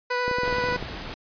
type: tone with vibrato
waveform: 15% pulse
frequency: 493.9 Hz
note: B4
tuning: in tune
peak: -17 dBFS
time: 0.1-0.77 s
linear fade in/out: 10 ms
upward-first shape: sine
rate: 11 Hz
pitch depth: 10 cents each way
type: clicks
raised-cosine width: 2 ms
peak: -19 dBFS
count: 12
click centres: 0.28 / 0.313 / 0.385 / 0.434 / 0.479 / 0.527 / 0.584 / 0.639 / 0.687 / 0.725 / 0.761 / 0.826 s
type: noise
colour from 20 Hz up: pink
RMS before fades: -35 dBFS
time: 0.44-1.14 s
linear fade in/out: 0 ms
effects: resampled to 11025 Hz